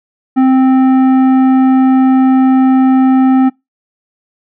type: tone with tanh clipping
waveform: triangle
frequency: 261.6 Hz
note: C4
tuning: in tune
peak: -7 dBFS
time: 0.36-3.5 s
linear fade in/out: 20 ms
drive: 15 dB
effects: noise-tail reverb RT60 0.2 s tail -24 dB re dry